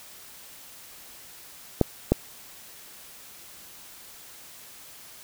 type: clicks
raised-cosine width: 2 ms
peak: -4 dBFS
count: 2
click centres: 1.813 / 2.12 s
effects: white hiss -47 dBFS RMS until 5.23 s